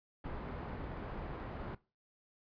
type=low-pass noise; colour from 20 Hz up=pink; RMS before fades=-43 dBFS; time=0.24-1.75 s; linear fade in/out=5 ms; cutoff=1300 Hz; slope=12 dB/octave; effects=noise-tail reverb RT60 0.3 s tail -19 dB re dry + resampled to 11025 Hz